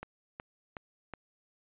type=click train; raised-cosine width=0.5 ms; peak=-25 dBFS; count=4; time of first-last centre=0.03-1.137 s; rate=2.71 Hz; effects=resampled to 8000 Hz